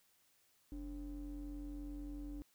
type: ring-modulated tone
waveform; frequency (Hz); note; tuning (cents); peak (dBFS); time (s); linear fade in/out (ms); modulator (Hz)
triangle; 123.47; B2; 0; -38; 0.72-2.42; 0; 169
effects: white hiss -73 dBFS RMS until 2.54 s